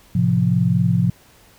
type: chord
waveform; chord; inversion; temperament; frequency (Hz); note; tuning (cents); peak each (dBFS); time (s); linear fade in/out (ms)
sine; F major; first; equal with one note detuned; 110 / 131.27 / 174.61; A2 / C3 / F3; 0 / +6 / 0; -20 / -19 / -17; 0.15-1.1; 5
effects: pink hiss -51 dBFS RMS until 1.58 s